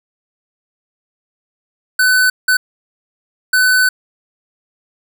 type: tone bursts at uneven times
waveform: square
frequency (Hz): 1506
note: F#6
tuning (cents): +30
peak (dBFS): -10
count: 3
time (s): 1.99-2.3 / 2.48-2.57 / 3.53-3.89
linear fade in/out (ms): 5
effects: none